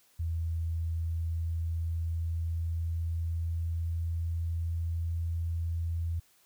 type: tone with pitch glide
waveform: sine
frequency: 82.41 to 83.51 Hz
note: E2 to E2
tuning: 0 to +23 cents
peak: -29 dBFS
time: 0.19-6.2 s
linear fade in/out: 10 ms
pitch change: +23 cents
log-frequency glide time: 0.81-4.71 s
effects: white hiss -65 dBFS RMS until 6.45 s